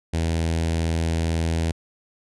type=tone with notch filter; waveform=sawtooth; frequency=82.1 Hz; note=E2; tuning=6 cents flat; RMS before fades=-23 dBFS; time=0.13-1.72 s; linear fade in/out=10 ms; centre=1200 Hz; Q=1.5; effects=resampled to 24000 Hz